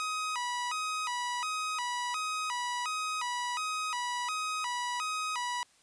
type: tone with vibrato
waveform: sawtooth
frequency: 1108.7 Hz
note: C#6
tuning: in tune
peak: -28 dBFS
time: 0-5.63 s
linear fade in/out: 0 ms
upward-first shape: square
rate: 1.4 Hz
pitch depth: 220 cents each way
effects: white hiss -64 dBFS RMS until 5.82 s + resampled to 22050 Hz